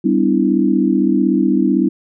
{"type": "chord", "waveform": "sine", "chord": "E minor seventh", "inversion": "first", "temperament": "equal with one note detuned", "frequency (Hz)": [196, 252.1, 293.7, 329.6], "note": ["G3", "B3", "D4", "E4"], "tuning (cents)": [0, 36, 0, 0], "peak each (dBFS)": -17, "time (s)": [0.04, 1.89], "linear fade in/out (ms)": 10, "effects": []}